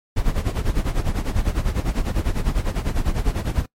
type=noise with tremolo; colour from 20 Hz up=brown; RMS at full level=-18 dBFS; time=0.16-3.66 s; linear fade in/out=10 ms; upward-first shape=sine; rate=10 Hz; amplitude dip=80%; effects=noise-tail reverb RT60 0.1 s tail -21 dB re dry + MP3 64 kbps